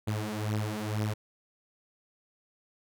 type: beating tone pair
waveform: sawtooth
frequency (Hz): 105.6 / 107.7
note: G#2 / A2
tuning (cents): +29 / -37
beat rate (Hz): 2.1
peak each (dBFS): -29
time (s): 0.07-1.14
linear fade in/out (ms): 10
effects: none